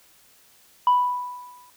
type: tone with exponential decay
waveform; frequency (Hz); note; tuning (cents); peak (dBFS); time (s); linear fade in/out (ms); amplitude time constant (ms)
sine; 987.8; B5; 0; -11; 0.87-1.7; 2; 180
effects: tanh soft clip ceiling -12 dBFS + white hiss -56 dBFS RMS until 1.76 s